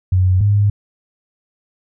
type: tone pair in turn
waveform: sine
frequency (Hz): 92.5 / 102.35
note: F#2 / G#2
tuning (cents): 0 / -25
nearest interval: major second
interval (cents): 175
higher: second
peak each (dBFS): -10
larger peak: neither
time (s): 0.12-0.41 / 0.41-0.7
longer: neither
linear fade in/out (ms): 5
effects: none